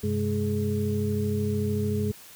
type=tone cluster; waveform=sine; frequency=96.7 / 130 / 208.8 / 420.2 Hz; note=G2 / C3 / G#3 / G#4; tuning=-23 / -11 / +10 / +20 cents; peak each=-28 / -33 / -28 / -30 dBFS; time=0.03-2.12 s; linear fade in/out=10 ms; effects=white hiss -48 dBFS RMS until 2.35 s